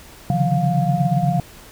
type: tone cluster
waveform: sine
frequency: 136.1 / 144.3 / 162.6 / 179.6 / 705 Hz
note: C#3 / D3 / E3 / F3 / F5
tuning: -31 / -30 / -23 / +49 / +16 cents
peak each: -22 dBFS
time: 0.3-1.4 s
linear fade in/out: 2 ms
effects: pink hiss -43 dBFS RMS until 1.71 s